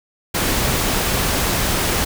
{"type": "noise", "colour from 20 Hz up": "pink", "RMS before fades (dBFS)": -19, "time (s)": [0.34, 2.05], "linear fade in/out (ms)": 10, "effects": []}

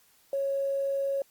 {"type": "tone with quantisation", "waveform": "sine", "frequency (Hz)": 551, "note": "C#5", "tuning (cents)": -11, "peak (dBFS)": -26, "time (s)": [0.33, 1.22], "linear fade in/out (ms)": 2, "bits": 9, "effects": ["white hiss -63 dBFS RMS until 1.3 s", "Opus 48 kbps"]}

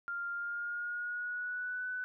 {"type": "tone with pitch glide", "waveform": "sine", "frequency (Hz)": [1396.9, 1497.2], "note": ["F6", "F#6"], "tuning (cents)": [0, 20], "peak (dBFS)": -35, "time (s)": [0.08, 2.04], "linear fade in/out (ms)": 0, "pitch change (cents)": 120, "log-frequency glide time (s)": [0.31, 1.87], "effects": []}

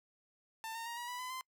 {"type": "tone with pitch steps", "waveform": "sawtooth", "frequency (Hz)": [894, 916, 938.4, 961.5, 985.1, 1009.3, 1034.1], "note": ["A5", "A#5", "A#5", "B5", "B5", "B5", "C6"], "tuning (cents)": [27, -31, 11, -47, -5, 37, -21], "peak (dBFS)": -37, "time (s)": [0.64, 1.41], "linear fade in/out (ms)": 0, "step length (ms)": 110, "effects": ["noise-tail reverb RT60 0.1 s tail -25 dB re dry"]}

